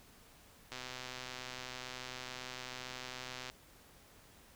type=click train; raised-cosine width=0.2 ms; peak=-26 dBFS; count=354; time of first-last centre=0.72-3.5 s; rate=127 Hz; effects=pink hiss -61 dBFS RMS until 4.55 s